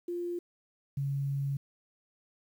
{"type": "tone pair in turn", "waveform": "sine", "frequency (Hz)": [349.2, 139.14], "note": ["F4", "C#3"], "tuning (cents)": [0, 7], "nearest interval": "octave + major third", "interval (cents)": 1593, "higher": "first", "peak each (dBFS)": [-32, -29], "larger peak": "second", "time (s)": [[0.08, 0.39], [0.97, 1.57]], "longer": "second", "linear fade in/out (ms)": 5, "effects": ["10-bit"]}